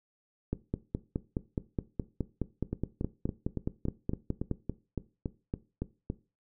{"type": "two click trains", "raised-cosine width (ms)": 3, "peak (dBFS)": [-17, -19], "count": [20, 13], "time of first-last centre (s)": [[0.53, 4.513], [2.73, 6.101]], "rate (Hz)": [4.77, 3.56], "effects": ["noise-tail reverb RT60 0.3 s tail -17 dB re dry"]}